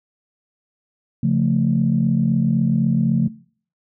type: chord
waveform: sine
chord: Db augmented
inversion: none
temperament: equal with one note detuned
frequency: 138.59 / 174.61 / 222.3 Hz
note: Db3 / F3 / A3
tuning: 0 / 0 / +18 cents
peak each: -19 dBFS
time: 1.23-3.28 s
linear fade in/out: 5 ms
effects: noise-tail reverb RT60 0.5 s tail -20 dB re dry + tanh soft clip ceiling -6 dBFS